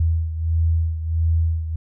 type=beating tone pair; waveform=sine; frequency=81.4 / 82.9 Hz; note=E2 / E2; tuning=-21 / +10 cents; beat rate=1.5 Hz; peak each=-18 / -24 dBFS; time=0-1.76 s; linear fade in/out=5 ms; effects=none